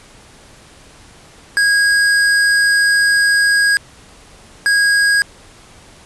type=tone bursts at uneven times; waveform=square; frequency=1641 Hz; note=G#6; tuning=21 cents flat; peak=-11 dBFS; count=2; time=1.57-3.77 / 4.66-5.22 s; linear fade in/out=0 ms; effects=pink hiss -43 dBFS RMS until 6.05 s + resampled to 24000 Hz